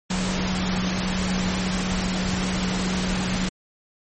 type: tone in noise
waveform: sine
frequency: 185 Hz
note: F#3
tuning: in tune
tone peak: -24 dBFS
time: 0.1-3.49 s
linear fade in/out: 5 ms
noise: pink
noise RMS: -27 dBFS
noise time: 0.1-3.49 s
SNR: 0 dB
effects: MP3 32 kbps